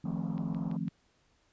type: chord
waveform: sine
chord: F dominant seventh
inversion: third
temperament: equal with one note detuned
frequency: 155.56 / 174.61 / 220 / 265.4 Hz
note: Eb3 / F3 / A3 / C4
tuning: 0 / 0 / 0 / +25 cents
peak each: -38 / -35 / -37 / -40 dBFS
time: 0.04-0.89 s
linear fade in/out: 5 ms
type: low-pass noise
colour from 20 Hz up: white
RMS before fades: -49 dBFS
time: 0.05-0.77 s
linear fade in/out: 5 ms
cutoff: 1100 Hz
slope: 48 dB/octave
type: click train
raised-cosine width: 0.3 ms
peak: -36 dBFS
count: 4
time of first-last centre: 0.38-0.881 s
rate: 5.99 Hz
effects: pink hiss -70 dBFS RMS until 1.52 s + resampled to 16000 Hz